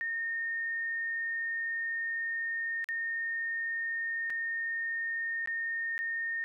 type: tone with dropouts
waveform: sine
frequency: 1834 Hz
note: A#6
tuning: 29 cents flat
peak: -31 dBFS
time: 0.01-6.44 s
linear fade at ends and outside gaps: 0 ms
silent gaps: 2.843-2.888 / 4.299-4.303 / 5.459-5.474 / 5.979-5.99 s
effects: none